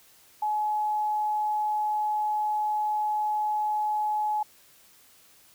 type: tone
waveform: sine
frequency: 848 Hz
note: G#5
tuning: 36 cents sharp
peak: -24 dBFS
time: 0.42-4.43 s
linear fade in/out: 5 ms
effects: white hiss -57 dBFS RMS until 5.54 s